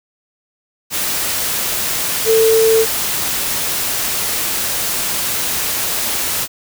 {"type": "tone in noise", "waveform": "sine", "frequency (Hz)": 446.2, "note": "A4", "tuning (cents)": 24, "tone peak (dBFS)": -9, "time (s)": [2.25, 2.86], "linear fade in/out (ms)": 50, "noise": "white", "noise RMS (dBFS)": -19, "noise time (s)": [0.9, 6.48], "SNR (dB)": 7, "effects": []}